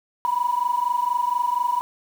sine tone pair together, 963.6 / 987.8 Hz, B5 / B5, -43 / 0 cents, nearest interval unison, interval 43 cents, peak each -22 dBFS, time 0.25-1.81 s, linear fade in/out 0 ms, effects tanh soft clip ceiling -12 dBFS + 7-bit

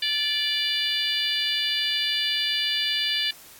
harmonic tone with a mistuned harmonic, 587.3 Hz, D5, in tune, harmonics 3 / 4 / 5 / 6 / 7 / 8, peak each -32 / -33 / -27 / -27 / -33 / -31 dBFS, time 0.02-3.31 s, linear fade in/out 5 ms, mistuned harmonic 3, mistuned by -20 cents, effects white hiss -48 dBFS RMS until 3.59 s + AAC 64 kbps

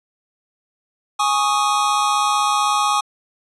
square chord, Ab suspended fourth, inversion none, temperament equal, 830.6 / 1108.7 / 1244.5 Hz, Ab5 / Db6 / Eb6, 0 / 0 / 0 cents, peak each -21 dBFS, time 1.19-3.01 s, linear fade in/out 10 ms, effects resampled to 24000 Hz

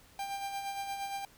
45% pulse tone with tremolo, 793 Hz, G5, 20 cents sharp, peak -34 dBFS, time 0.19-1.25 s, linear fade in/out 2 ms, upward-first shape sine, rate 8.6 Hz, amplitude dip 45%, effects pink hiss -60 dBFS RMS until 1.37 s

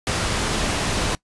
pink low-pass noise, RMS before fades -23 dBFS, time 0.07-1.15 s, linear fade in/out 0 ms, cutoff 8700 Hz, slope 12 dB/octave, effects noise-tail reverb RT60 0.1 s tail -22 dB re dry + resampled to 24000 Hz

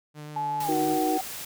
sawtooth tone with vibrato, 150 Hz, D3, 37 cents sharp, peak -34 dBFS, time 0.14-0.99 s, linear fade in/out 50 ms, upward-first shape triangle, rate 7.9 Hz, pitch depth 13 cents each way
sine tone with pitch glide, 859 to 756.5 Hz, A5 to F#5, -42 to +38 cents, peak -26 dBFS, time 0.36-1.21 s, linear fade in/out 5 ms, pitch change -220 cents, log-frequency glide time 0.62-0.75 s
white noise, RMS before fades -37 dBFS, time 0.6-1.45 s, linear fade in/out 5 ms
sine chord, D# minor, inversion none, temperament equal with one note detuned, 311.1 / 370 / 475.4 Hz, D#4 / F#4 / A#4, 0 / 0 / +34 cents, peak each -26 / -30 / -32 dBFS, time 0.68-1.18 s, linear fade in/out 10 ms
effects none

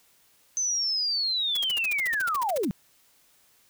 sine linear sweep, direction down, 6210 to 160.2 Hz, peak -24 dBFS, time 0.57-2.71 s, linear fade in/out 0 ms
white noise bursts, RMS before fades -35 dBFS, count 16, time 1.55-2.651 s, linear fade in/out 5 ms, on 21 ms, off 51 ms
effects white hiss -62 dBFS RMS until 3.69 s

